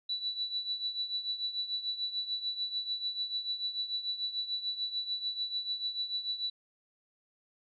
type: tone with tremolo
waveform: sine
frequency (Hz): 3951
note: B7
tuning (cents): 0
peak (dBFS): -29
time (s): 0.09-6.5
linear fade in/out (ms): 5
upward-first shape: triangle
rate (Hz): 6.8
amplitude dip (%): 80
effects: none